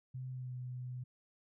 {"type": "tone with pitch glide", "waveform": "sine", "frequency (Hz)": [128.7, 125.54], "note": ["C3", "B2"], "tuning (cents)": [-28, 29], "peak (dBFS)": -40, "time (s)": [0.14, 1.04], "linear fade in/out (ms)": 10, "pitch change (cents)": -43, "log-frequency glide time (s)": [0.3, 0.54], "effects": []}